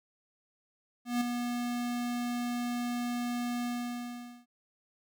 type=tone with ADSR envelope; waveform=square; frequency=242 Hz; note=B3; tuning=35 cents flat; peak=-26 dBFS; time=1.05-4.46 s; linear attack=160 ms; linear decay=7 ms; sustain=-6 dB; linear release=810 ms; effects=none